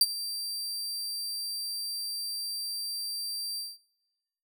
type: tone with ADSR envelope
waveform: sawtooth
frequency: 4699 Hz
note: D8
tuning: in tune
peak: -13 dBFS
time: 0.01-3.78 s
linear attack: 3 ms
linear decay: 40 ms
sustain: -17 dB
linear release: 200 ms
effects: noise-tail reverb RT60 1.0 s tail -23 dB re dry